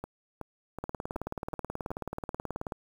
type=two click trains; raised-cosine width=1 ms; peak=-20 / -23 dBFS; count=36 / 6; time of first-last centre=0.84-2.722 / 0.04-1.906 s; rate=18.6 / 2.68 Hz; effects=8-bit